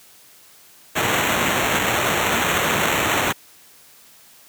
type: noise with sample-and-hold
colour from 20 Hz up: blue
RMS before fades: -20 dBFS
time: 0.95-3.33 s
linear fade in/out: 20 ms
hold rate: 4900 Hz
effects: white hiss -49 dBFS RMS until 4.48 s + high-pass 80 Hz 12 dB/octave